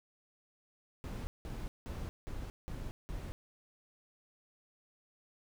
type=noise bursts; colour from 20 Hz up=brown; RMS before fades=-41 dBFS; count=6; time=1.04-3.32 s; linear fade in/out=0 ms; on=230 ms; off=180 ms; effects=none